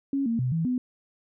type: tone with pitch steps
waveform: sine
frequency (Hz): 275.9 / 230.1 / 126.6 / 163.5 / 250.7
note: C#4 / A#3 / B2 / E3 / B3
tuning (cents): -8 / -22 / +43 / -14 / +26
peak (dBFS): -23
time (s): 0.13-0.78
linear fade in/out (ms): 2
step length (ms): 130
effects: none